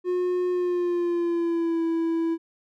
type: tone with pitch glide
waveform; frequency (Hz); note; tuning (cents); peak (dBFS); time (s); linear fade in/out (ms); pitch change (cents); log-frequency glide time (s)
triangle; 360 to 330.1; F#4 to E4; -47 to +2; -20; 0.04-2.38; 50; -151; 0.51-1.83
effects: none